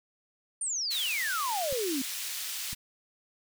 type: exponential sweep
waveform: sine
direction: down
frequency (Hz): 9240 to 251.4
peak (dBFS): -29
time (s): 0.61-2.02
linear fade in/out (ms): 5
type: high-pass noise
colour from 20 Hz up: pink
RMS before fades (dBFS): -36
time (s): 0.9-2.75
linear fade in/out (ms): 20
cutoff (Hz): 2900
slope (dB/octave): 12
type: clicks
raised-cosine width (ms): 5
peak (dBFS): -30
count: 2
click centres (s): 1.726 / 2.73
effects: none